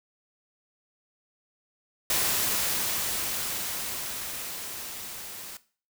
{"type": "noise with level ramp", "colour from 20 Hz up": "white", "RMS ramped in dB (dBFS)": [-25, -41], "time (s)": [2.1, 5.57], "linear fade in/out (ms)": 2, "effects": ["noise-tail reverb RT60 0.4 s tail -17 dB re dry"]}